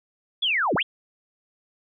sine linear two-way sweep, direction down then up, 3520 to 125.5 to 3520 Hz, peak -20 dBFS, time 0.42-0.83 s, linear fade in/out 10 ms, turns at 0.75 s, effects none

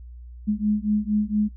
sine beating tone pair, 208.3 / 212.6 Hz, G#3 / G#3, +5 / +41 cents, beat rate 4.3 Hz, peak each -23 dBFS, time 0.47-1.49 s, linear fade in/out 20 ms, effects noise-tail reverb RT60 0.1 s tail -20 dB re dry + added 60 Hz sine -38 dBFS peak until 1.56 s

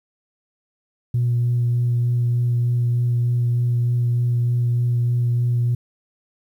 sine tone with vibrato, 120.6 Hz, B2, 41 cents flat, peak -15 dBFS, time 1.14-5.75 s, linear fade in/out 5 ms, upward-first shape sine, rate 3.3 Hz, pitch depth 11 cents each way, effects tanh soft clip ceiling -13 dBFS + 9-bit

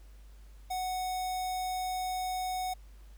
square tone with notch filter, 740 Hz, F#5, in tune, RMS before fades -34 dBFS, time 0.7-2.74 s, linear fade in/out 10 ms, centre 1900 Hz, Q 1.8, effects added 50 Hz sine -49 dBFS peak until 3.17 s + pink hiss -65 dBFS RMS until 3.17 s

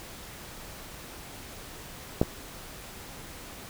clicks, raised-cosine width 2 ms, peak -7 / -22 dBFS, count 2, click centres 2.215 / 2.231 s, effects pink hiss -44 dBFS RMS until 3.69 s

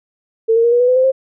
sine tone with pitch steps, 450.1 / 460.6 / 471.4 / 482.4 / 493.7 / 505.2 / 517 / 529.1 Hz, A4 / A#4 / A#4 / B4 / B4 / B4 / C5 / C5, +39 / -21 / +19 / -41 / -1 / +39 / -21 / +19 cents, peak -9 dBFS, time 0.48-1.12 s, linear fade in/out 20 ms, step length 80 ms, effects none

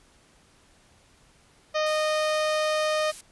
harmonic tone, 616 Hz, D#5, 17 cents flat, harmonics 1 / 2 / 3 / 4 / 5 / 6 / 7 / 8 / 9 / 10, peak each -24 / -30 / -34 / -36 / -38 / -40 / -41 / -42 / -43 / -44 dBFS, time 1.74-3.12 s, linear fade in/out 20 ms
blue noise, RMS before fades -39 dBFS, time 1.86-3.21 s, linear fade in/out 5 ms
effects pink hiss -59 dBFS RMS until 3.31 s + resampled to 24000 Hz

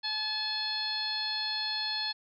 harmonic tone, 860 Hz, A5, 40 cents flat, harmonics 1 / 2 / 3 / 4 / 5 / 6, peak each -41 / -39 / -44 / -38 / -32 / -44 dBFS, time 0.03-2.13 s, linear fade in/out 20 ms, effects none

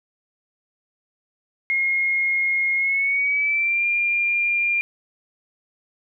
sine tone with pitch glide, 2149 to 2398 Hz, C7 to D7, +46 to +36 cents, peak -18 dBFS, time 1.7-4.81 s, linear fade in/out 0 ms, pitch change +190 cents, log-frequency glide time 2.76-3.86 s, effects none

